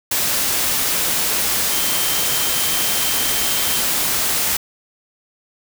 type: tone in noise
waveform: sine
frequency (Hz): 3136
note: G7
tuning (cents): 0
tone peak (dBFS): -28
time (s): 1.71-3.81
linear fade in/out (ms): 5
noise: white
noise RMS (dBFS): -19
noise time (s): 0.11-4.57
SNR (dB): -12
effects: none